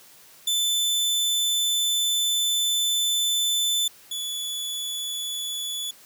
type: tone pair in turn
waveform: sawtooth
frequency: 3520 / 3436 Hz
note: A7 / A7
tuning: 0 / -42 cents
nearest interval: unison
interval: 42 cents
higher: first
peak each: -18 / -25 dBFS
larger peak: first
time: 0.47-3.88 / 4.11-5.91 s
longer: first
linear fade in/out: 5 ms
effects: white hiss -51 dBFS RMS until 6.05 s + high-pass 80 Hz 12 dB/octave